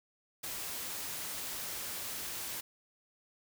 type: noise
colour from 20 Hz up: white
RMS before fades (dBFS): -40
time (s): 0.43-2.61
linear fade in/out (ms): 10
effects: none